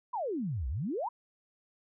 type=exponential two-way sweep; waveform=sine; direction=down then up; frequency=1043 to 58.27 to 1043 Hz; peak=-31 dBFS; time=0.13-1.09 s; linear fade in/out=10 ms; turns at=0.68 s; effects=none